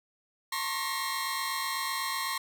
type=tone cluster; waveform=sawtooth; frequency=906 / 1071 / 1119 / 1894 / 4130 Hz; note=A#5 / C6 / C#6 / A#6 / C8; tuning=-50 / +40 / +16 / +27 / -23 cents; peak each=-37 / -30 / -36 / -34 / -35 dBFS; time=0.52-2.38 s; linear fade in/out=5 ms; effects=none